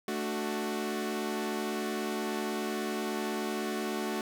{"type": "chord", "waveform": "sawtooth", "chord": "D major", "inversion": "second", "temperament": "equal", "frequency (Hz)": [220, 293.7, 370], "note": ["A3", "D4", "F#4"], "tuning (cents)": [0, 0, 0], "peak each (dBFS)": [-31, -35, -31], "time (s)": [0.08, 4.21], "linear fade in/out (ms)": 2, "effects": []}